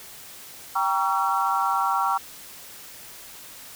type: chord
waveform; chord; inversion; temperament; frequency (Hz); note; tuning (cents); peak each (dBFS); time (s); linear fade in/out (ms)
sine; G diminished seventh; none; just; 784 / 940.8 / 1128.9 / 1354.7; G5 / Bb5 / Db6 / Fb6; 0 / +16 / +31 / +47; -26; 0.75-2.18; 10
effects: white hiss -43 dBFS RMS until 3.75 s

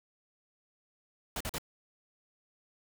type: noise bursts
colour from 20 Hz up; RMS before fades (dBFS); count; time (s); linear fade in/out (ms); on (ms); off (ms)
pink; -36; 3; 1.36-1.583; 2; 45; 44
effects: none

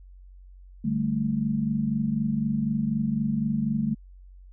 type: chord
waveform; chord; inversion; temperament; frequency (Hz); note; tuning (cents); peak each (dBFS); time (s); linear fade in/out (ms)
sine; D suspended fourth; none; equal; 146.83 / 196 / 220; D3 / G3 / A3; 0 / 0 / 0; -30 / -29 / -25; 0.84-3.95; 10
effects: added 46 Hz sine -45 dBFS peak until 4.52 s

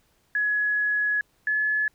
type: tone pair in turn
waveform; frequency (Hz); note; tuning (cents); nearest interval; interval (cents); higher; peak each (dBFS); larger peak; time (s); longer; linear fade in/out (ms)
sine; 1686 / 1712.5; G#6 / A6; +26 / -47; unison; 27; second; -21; neither; 0.35-1.21 / 1.47-1.88; first; 2
effects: pink hiss -66 dBFS RMS until 1.94 s

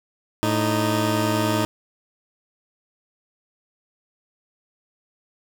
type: tone pair together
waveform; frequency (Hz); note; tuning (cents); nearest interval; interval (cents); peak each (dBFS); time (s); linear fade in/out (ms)
15% pulse; 109.8 / 309.6; A2 / D#4; -3 / -9; octave + tritone; 1794; -16; 0.43-1.65; 0
effects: none

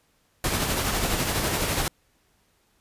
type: noise with tremolo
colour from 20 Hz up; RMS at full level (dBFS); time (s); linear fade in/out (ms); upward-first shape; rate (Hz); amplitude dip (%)
pink; -24; 0.44-1.88; 2; sine; 12; 35
effects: pink hiss -66 dBFS RMS until 2.8 s + resampled to 32000 Hz

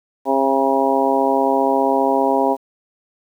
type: harmonic tone with a mistuned harmonic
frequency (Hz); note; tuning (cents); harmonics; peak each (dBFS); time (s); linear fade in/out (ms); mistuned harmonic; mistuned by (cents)
135.1; C#3; -44; 2 / 3 / 4 / 5 / 6 / 7; -21 / -21 / -21 / -21 / -21 / -21; 0.25-2.57; 50; 7; +23
effects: 8-bit

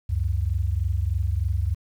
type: tone pair together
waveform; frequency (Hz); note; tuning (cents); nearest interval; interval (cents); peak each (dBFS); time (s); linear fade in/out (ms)
sine; 70.1 / 93.36; C#2 / F#2; +20 / +16; perfect fourth; 496; -24; 0.09-1.75; 10
effects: 9-bit

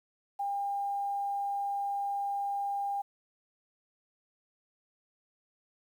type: tone with quantisation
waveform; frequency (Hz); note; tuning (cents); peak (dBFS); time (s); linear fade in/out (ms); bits
sine; 802; G5; +39; -30; 0.39-3.02; 10; 10
effects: none

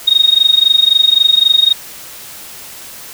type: tone with amplitude modulation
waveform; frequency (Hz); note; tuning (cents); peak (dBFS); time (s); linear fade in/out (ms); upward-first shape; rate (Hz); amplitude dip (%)
sine; 3729; A#7; 0; -3; 0.07-1.73; 10; sine; 23.8; 90
effects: white hiss -32 dBFS RMS until 3.13 s

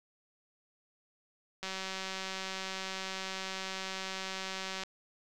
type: click train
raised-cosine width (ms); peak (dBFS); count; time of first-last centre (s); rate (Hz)
0.2; -21; 610; 1.63-4.835; 190
effects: none

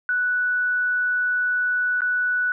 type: tone with dropouts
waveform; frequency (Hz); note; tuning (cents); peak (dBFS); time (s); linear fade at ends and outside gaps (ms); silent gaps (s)
sine; 1480; F#6; 0; -19; 0.09-2.52; 1; 2.007-2.018
effects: none

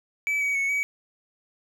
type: tone with pitch steps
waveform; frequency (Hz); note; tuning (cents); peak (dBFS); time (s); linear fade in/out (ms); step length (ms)
triangle; 2301 / 2264 / 2210 / 2270; D7 / C#7 / C#7 / C#7; -36 / +36 / -6 / +41; -21; 0.27-0.83; 0; 140
effects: none

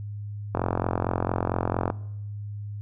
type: click train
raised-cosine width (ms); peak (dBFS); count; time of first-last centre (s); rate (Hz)
1; -10; 61; 0.55-1.901; 44.4
effects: noise-tail reverb RT60 0.9 s tail -22 dB re dry + added 103 Hz sine -32 dBFS peak until 2.81 s

